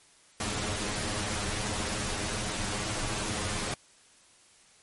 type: noise with comb filter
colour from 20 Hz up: pink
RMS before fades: -32 dBFS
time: 0.4-3.74 s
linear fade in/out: 2 ms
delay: 9.6 ms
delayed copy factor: +0.9
effects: white hiss -59 dBFS RMS until 4.82 s + MP3 48 kbps